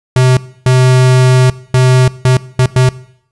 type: tone bursts at uneven times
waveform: square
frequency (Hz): 128.1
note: C3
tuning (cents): -36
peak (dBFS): -6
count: 6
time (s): 0.16-0.37 / 0.66-1.5 / 1.74-2.08 / 2.25-2.37 / 2.59-2.66 / 2.76-2.89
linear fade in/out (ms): 2
effects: noise-tail reverb RT60 0.7 s tail -19 dB re dry + resampled to 24000 Hz